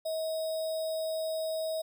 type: tone with sample-and-hold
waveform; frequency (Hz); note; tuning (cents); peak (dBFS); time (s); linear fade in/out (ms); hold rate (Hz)
sine; 639; D#5; +46; -30; 0.05-1.82; 10; 4410
effects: none